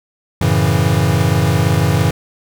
square chord, F# minor seventh, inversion none, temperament equal, 92.5 / 110 / 138.59 / 164.81 Hz, F#2 / A2 / C#3 / E3, 0 / 0 / 0 / 0 cents, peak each -18 dBFS, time 0.41-2.11 s, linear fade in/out 5 ms, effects none

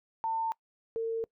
sine tone pair in turn, 899 / 453.7 Hz, A5 / A#4, +37 / -47 cents, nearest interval octave, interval 1184 cents, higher first, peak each -28 / -29 dBFS, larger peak first, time 0.24-0.52 / 0.96-1.24 s, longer neither, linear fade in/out 0 ms, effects noise-tail reverb RT60 0.1 s tail -24 dB re dry

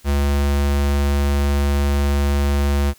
square tone, 70.9 Hz, C#2, 40 cents sharp, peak -16 dBFS, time 0.04-2.94 s, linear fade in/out 50 ms, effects white hiss -51 dBFS RMS until 2.98 s

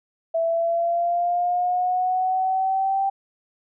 sine linear sweep, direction up, 658 to 784 Hz, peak -19 dBFS, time 0.34-3.1 s, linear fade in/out 10 ms, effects none

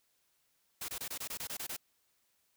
white noise bursts, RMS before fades -40 dBFS, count 10, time 0.81-1.766 s, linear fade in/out 5 ms, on 74 ms, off 24 ms, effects white hiss -75 dBFS RMS until 2.56 s

